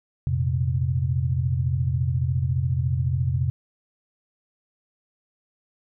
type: chord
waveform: sine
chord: F suspended fourth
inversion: none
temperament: equal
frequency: 87.31 / 116.54 / 130.81 Hz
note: F2 / Bb2 / C3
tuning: 0 / 0 / 0 cents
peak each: -25 / -28 / -23 dBFS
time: 0.27-3.5 s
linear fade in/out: 0 ms
effects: none